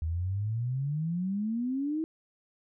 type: exponential sweep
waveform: sine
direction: up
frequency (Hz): 77.78 to 325.4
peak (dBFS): -28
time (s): 0.02-2.04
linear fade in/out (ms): 0
effects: none